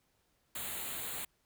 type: band-stop noise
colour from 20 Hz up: white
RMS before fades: -40 dBFS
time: 0.55-1.25 s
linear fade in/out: 5 ms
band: 4300 to 6800 Hz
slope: 96 dB/octave
effects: pink hiss -75 dBFS RMS until 1.45 s